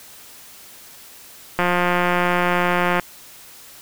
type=click train; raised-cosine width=0.5 ms; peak=-4 dBFS; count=250; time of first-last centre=1.59-2.997 s; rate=177 Hz; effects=white hiss -43 dBFS RMS until 3.81 s